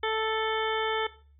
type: harmonic tone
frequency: 440 Hz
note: A4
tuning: in tune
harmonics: 1 / 2 / 3 / 4 / 5 / 7 / 8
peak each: -29 / -32 / -34 / -35 / -36 / -37 / -38 dBFS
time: 0.03-1.07 s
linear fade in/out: 5 ms
effects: noise-tail reverb RT60 0.4 s tail -17 dB re dry + added 71 Hz sine -55 dBFS peak until 1.39 s